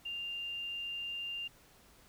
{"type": "tone", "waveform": "sine", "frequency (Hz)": 2794, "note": "F7", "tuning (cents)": 0, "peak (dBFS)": -37, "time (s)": [0.05, 1.48], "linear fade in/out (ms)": 10, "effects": ["pink hiss -62 dBFS RMS until 2.08 s"]}